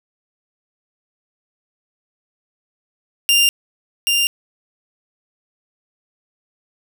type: tone with echo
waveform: sawtooth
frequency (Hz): 2794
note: F7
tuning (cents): 0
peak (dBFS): -8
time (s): 3.29-3.49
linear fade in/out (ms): 0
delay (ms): 780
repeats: 1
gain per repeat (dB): -3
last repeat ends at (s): 4.27
effects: none